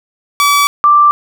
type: tone pair in turn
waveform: sawtooth / sine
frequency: 1147 / 1176.5 Hz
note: D6 / D6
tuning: -41 / +3 cents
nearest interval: unison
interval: 44 cents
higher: second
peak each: -4 dBFS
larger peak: neither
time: 0.4-0.67 / 0.84-1.11 s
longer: neither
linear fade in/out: 0 ms
effects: none